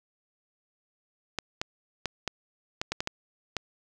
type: clicks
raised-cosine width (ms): 0.2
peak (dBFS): -12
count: 9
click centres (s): 1.387 / 1.615 / 2.057 / 2.277 / 2.815 / 2.92 / 3.005 / 3.074 / 3.567
effects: none